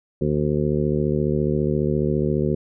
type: harmonic tone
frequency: 74.6 Hz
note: D2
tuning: 28 cents sharp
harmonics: 1 / 2 / 3 / 4 / 5 / 6 / 7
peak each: -30 / -23 / -25 / -32 / -24 / -28 / -31 dBFS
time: 0.21-2.55 s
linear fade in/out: 5 ms
effects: none